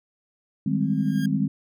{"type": "chord", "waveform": "sine", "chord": "Ab major seventh", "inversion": "second", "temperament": "equal", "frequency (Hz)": [155.56, 196, 207.7, 261.6], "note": ["Eb3", "G3", "Ab3", "C4"], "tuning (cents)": [0, 0, 0, 0], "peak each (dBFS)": -26, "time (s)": [0.66, 1.48], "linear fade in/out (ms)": 5}
{"type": "tone with exponential growth", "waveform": "sawtooth", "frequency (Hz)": 1620, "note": "G#6", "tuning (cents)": -43, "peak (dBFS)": -30, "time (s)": [0.8, 1.26], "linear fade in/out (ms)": 5, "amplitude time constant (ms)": 100}
{"effects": []}